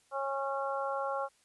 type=harmonic tone; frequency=274 Hz; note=C#4; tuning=20 cents flat; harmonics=2 / 3 / 4 / 5; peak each=-35 / -37 / -38 / -39 dBFS; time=0.11-1.29 s; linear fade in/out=50 ms; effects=white hiss -68 dBFS RMS until 1.44 s + resampled to 24000 Hz